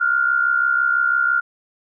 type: tone pair together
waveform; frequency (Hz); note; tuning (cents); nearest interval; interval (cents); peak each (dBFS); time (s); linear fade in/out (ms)
sine; 1398 / 1464; F6 / F#6; +1 / -19; minor second; 80; -16 / -21; 0-1.41; 20
effects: none